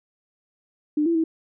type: tone with pitch steps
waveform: sine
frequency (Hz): 299.9 / 335.5 / 323.3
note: D4 / E4 / E4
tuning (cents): +36 / +31 / -34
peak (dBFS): -18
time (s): 0.97-1.24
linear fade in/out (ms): 5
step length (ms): 90
effects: none